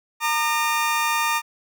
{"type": "tone pair together", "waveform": "25% pulse", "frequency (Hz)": [922, 1208.5], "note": ["A#5", "D6"], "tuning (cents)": [-19, 49], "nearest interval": "perfect fourth", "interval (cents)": 468, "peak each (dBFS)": -19, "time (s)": [0.2, 1.42], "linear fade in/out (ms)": 50, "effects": []}